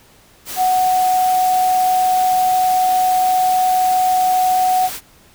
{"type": "tone in noise", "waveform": "sine", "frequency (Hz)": 740, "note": "F#5", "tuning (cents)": 0, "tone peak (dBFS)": -12, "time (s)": [0.56, 4.9], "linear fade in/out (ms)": 50, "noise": "white", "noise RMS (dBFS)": -28, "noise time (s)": [0.45, 5.01], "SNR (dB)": 13, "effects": ["pink hiss -49 dBFS RMS until 5.34 s"]}